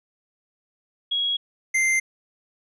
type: tone pair in turn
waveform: sine / square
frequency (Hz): 3315 / 2088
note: G#7 / C7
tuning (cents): -4 / -4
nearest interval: minor sixth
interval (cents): 800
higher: first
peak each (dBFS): -21 / -19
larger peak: second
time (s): 1.11-1.37 / 1.74-2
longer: neither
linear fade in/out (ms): 10
effects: resampled to 24000 Hz